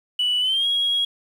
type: tone with pitch glide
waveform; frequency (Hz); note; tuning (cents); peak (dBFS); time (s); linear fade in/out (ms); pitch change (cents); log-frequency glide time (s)
sine; 2960 to 3303; F#7 to G#7; 0 to -10; -17; 0.19-1.05; 5; +190; 0.4-0.67
effects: tanh soft clip ceiling -15 dBFS + 8-bit